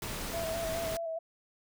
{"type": "noise", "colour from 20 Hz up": "pink", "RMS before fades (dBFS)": -38, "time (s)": [0.02, 0.97], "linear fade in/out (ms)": 2}
{"type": "tone with vibrato", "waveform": "sine", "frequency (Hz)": 659.3, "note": "E5", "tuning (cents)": 0, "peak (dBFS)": -33, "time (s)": [0.33, 1.19], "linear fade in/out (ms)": 10, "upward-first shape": "square", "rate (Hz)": 4.8, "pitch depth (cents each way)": 28}
{"effects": []}